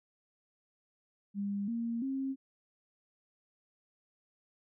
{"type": "tone with pitch steps", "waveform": "sine", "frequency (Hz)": [201.1, 232.3, 268.4], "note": ["G3", "A#3", "C4"], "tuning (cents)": [44, -6, 44], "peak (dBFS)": -32, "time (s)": [1.34, 2.36], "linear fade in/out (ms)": 50, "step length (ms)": 340, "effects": []}